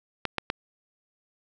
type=clicks; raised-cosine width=0.3 ms; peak=-10 dBFS; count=3; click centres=0.253 / 0.383 / 0.501 s; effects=none